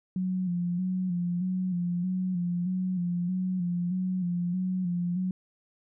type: tone with vibrato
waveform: sine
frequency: 180 Hz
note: F#3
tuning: 47 cents flat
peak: -26 dBFS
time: 0.16-5.31 s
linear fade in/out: 2 ms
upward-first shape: square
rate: 1.6 Hz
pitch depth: 46 cents each way
effects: none